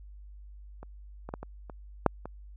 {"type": "clicks", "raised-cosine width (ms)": 1, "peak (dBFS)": [-30, -25, -20, -25, -28, -6, -24], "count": 7, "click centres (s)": [0.83, 1.29, 1.339, 1.43, 1.698, 2.063, 2.256], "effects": ["added 50 Hz sine -45 dBFS peak until 2.56 s"]}